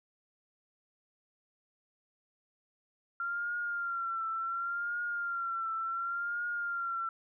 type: tone with vibrato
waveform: sine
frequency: 1379 Hz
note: F6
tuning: 22 cents flat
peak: -32 dBFS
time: 3.2-7.09 s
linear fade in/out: 2 ms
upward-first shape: triangle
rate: 0.69 Hz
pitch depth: 65 cents each way
effects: none